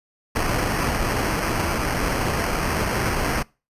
pink noise with sample-and-hold, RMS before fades -23 dBFS, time 0.35-3.43 s, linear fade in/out 10 ms, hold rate 3675 Hz, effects noise-tail reverb RT60 0.3 s tail -24 dB re dry + resampled to 32000 Hz

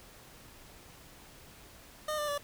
25% pulse tone with pitch steps, 611 / 593.9 / 577.4 Hz, D#5 / D5 / D5, -32 / +19 / -30 cents, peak -28 dBFS, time 2.08-2.38 s, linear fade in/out 5 ms, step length 100 ms, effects pink hiss -54 dBFS RMS until 2.43 s

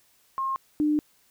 sine tone pair in turn, 1070 / 300.3 Hz, C6 / D4, +38 / +39 cents, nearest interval octave + minor seventh, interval 2199 cents, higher first, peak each -25 / -20 dBFS, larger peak second, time 0.38-0.56 / 0.8-0.99 s, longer second, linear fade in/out 0 ms, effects white hiss -63 dBFS RMS until 1.3 s

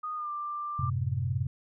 sine tone with pitch glide, 1236 to 1184.3 Hz, D#6 to D6, -12 to +14 cents, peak -32 dBFS, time 0.03-0.9 s, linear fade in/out 10 ms, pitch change -74 cents, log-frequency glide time 0.15-0.3 s
sine chord, F# diminished, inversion none, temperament equal, 92.5 / 110 / 130.81 Hz, F#2 / A2 / C3, 0 / 0 / 0 cents, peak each -32 / -33 / -30 dBFS, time 0.79-1.47 s, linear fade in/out 5 ms
effects none

